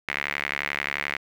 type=tone with band-pass filter; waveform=sawtooth; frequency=71.4 Hz; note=D2; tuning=48 cents flat; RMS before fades=-30 dBFS; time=0.08-1.17 s; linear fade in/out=5 ms; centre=2100 Hz; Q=3.8; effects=9-bit